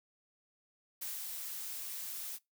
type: noise with ADSR envelope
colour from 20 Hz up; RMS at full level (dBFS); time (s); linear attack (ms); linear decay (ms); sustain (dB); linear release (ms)
blue; -40; 1.01-2.39; 12; 170; -2; 42
effects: noise-tail reverb RT60 0.2 s tail -23 dB re dry